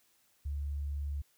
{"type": "tone", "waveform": "sine", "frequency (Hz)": 71.7, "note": "D2", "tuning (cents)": -41, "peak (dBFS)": -33, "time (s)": [0.45, 1.22], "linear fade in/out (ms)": 10, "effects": ["white hiss -70 dBFS RMS until 1.37 s"]}